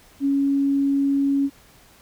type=tone; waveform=sine; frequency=277.9 Hz; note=C#4; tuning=4 cents sharp; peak=-17 dBFS; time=0.2-1.5 s; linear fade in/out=50 ms; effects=pink hiss -52 dBFS RMS until 2.01 s